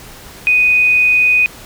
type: tone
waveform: sine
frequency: 2489 Hz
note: D#7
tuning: in tune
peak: -8 dBFS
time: 0.47-1.46 s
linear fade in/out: 0 ms
effects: pink hiss -36 dBFS RMS until 1.65 s